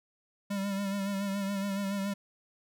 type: tone with vibrato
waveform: square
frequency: 198.1 Hz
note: G3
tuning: 18 cents sharp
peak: -31 dBFS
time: 0.5-2.14 s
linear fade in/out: 10 ms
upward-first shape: sine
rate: 7.1 Hz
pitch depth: 41 cents each way
effects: none